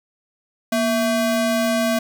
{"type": "ring-modulated tone", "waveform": "square", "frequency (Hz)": 448.4, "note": "A4", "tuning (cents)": 33, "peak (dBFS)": -15, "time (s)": [0.72, 1.99], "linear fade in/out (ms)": 5, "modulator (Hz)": 211, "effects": []}